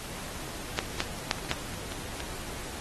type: clicks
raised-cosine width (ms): 0.2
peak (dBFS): -8 / -8 / -24 / -25 / -6 / -22 / -21 / -8 / -24 / -20 / -16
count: 11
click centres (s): 0.789 / 1.004 / 1.039 / 1.188 / 1.312 / 1.385 / 1.448 / 1.514 / 1.738 / 1.921 / 2.204
effects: pink hiss -40 dBFS RMS until 2.8 s + AAC 32 kbps